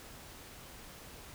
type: silence
effects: pink hiss -51 dBFS RMS until 1.34 s